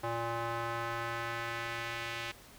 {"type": "tone with band-pass filter sweep", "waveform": "square", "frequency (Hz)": 116.54, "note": "A#2", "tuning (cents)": 0, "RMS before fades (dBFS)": -37, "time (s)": [0.03, 2.32], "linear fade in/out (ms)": 10, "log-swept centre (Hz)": [870, 2600], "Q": 1.3, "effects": ["pink hiss -55 dBFS RMS until 2.58 s"]}